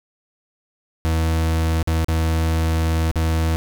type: tone with dropouts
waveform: 40% pulse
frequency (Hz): 80.9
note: E2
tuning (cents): -32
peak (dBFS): -16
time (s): 1.05-3.56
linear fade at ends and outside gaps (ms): 0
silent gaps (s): 1.828-1.874 / 2.045-2.084 / 3.114-3.157
effects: none